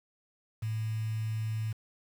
sine tone with quantisation, 110 Hz, A2, in tune, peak -30 dBFS, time 0.62-1.73 s, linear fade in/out 10 ms, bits 8, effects none

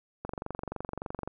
click train, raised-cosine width 1 ms, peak -21 dBFS, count 25, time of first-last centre 0.25-1.276 s, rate 23.4 Hz, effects none

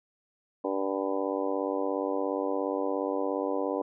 harmonic tone with a mistuned harmonic, 97.1 Hz, G2, 16 cents flat, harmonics 3 / 4 / 5 / 6 / 7 / 8 / 9 / 10, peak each -33 / -35 / -32 / -34 / -43 / -39 / -42 / -39 dBFS, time 0.64-3.82 s, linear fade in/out 5 ms, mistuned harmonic 10, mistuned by +46 cents, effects none

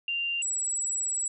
sine tone pair in turn, 2784 / 7806 Hz, F7 / B8, -6 / -21 cents, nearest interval octave + tritone, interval 1785 cents, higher second, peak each -27 dBFS, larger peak neither, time 0.08-0.42 / 0.42-1.28 s, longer second, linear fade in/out 2 ms, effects none

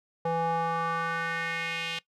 square tone with band-pass filter sweep, 166 Hz, E3, 12 cents sharp, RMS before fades -30 dBFS, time 0.25-1.99 s, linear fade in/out 5 ms, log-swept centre 670 to 3000 Hz, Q 2.8, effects noise-tail reverb RT60 0.1 s tail -19 dB re dry

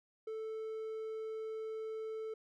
triangle tone, 440 Hz, A4, in tune, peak -37 dBFS, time 0.27-2.34 s, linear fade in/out 5 ms, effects none

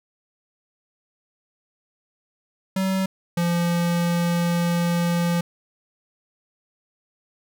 square tone pair in turn, 190.4 / 172.1 Hz, F#3 / F3, +50 / -25 cents, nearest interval major second, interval 175 cents, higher first, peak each -21 / -20 dBFS, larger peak second, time 2.76-3.06 / 3.37-5.41 s, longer second, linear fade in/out 5 ms, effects none

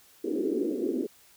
white band-pass noise, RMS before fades -29 dBFS, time 0.24-1.07 s, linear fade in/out 10 ms, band 250 to 420 Hz, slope 48 dB/octave, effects white hiss -58 dBFS RMS until 1.36 s

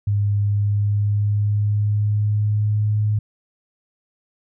sine tone with pitch glide, 102.2 to 105.87 Hz, G#2 to G#2, -27 to +34 cents, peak -16 dBFS, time 0.07-3.19 s, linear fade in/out 5 ms, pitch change +61 cents, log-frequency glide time 0.41-2.94 s, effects none

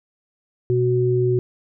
sine tone pair together, 123.47 / 369.4 Hz, B2 / F#4, 0 / -3 cents, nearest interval octave + perfect fifth, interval 1897 cents, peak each -19 / -18 dBFS, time 0.7-1.39 s, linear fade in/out 0 ms, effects none

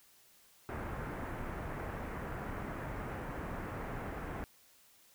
pink low-pass noise, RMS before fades -41 dBFS, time 0.69-4.44 s, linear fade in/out 0 ms, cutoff 1900 Hz, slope 24 dB/octave, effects white hiss -64 dBFS RMS until 5.14 s

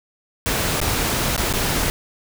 pink noise with dropouts, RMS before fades -21 dBFS, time 0.46-1.9 s, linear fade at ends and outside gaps 0 ms, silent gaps 0.802-0.815 / 1.364-1.378 / 1.527-1.537 s, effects none

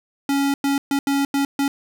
square tone bursts at uneven times, 278.7 Hz, C#4, 9 cents sharp, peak -18 dBFS, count 6, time 0.29-0.54 / 0.64-0.78 / 0.91-0.99 / 1.07-1.25 / 1.34-1.45 / 1.59-1.68 s, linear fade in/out 2 ms, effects none

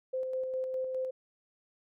sine tone with tremolo, 518 Hz, C5, 17 cents flat, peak -30 dBFS, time 0.13-1.11 s, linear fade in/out 10 ms, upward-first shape square, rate 4.9 Hz, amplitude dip 30%, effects none

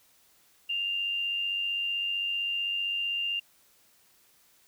sine tone with amplitude modulation, 2794 Hz, F7, in tune, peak -26 dBFS, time 0.69-3.4 s, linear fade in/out 10 ms, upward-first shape sine, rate 95.6 Hz, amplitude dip 35%, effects white hiss -63 dBFS RMS until 4.67 s

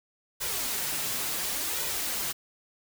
white noise with flanger, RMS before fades -31 dBFS, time 0.4-2.33 s, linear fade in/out 20 ms, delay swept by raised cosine 2 to 7.5 ms, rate 0.7 Hz, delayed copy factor +0.55, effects none

